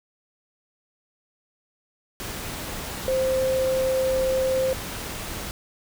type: tone in noise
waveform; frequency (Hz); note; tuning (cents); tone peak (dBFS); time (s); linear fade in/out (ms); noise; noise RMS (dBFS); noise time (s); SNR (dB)
sine; 523.3; C5; 0; -20; 3.08-4.73; 0; pink; -33; 2.2-5.51; +10
effects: none